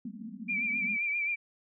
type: band-pass noise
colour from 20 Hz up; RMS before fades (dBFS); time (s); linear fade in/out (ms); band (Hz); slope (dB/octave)
pink; -42; 0.05-0.97; 5; 190 to 250; 96
type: tone with vibrato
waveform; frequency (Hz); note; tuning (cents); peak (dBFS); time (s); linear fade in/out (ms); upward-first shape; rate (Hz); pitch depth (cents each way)
sine; 2349; D7; 0; -28; 0.48-1.36; 20; triangle; 7.6; 61
effects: none